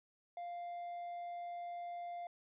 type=tone; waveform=triangle; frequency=698 Hz; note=F5; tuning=1 cent flat; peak=-40 dBFS; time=0.37-2.27 s; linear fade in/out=2 ms; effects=resampled to 8000 Hz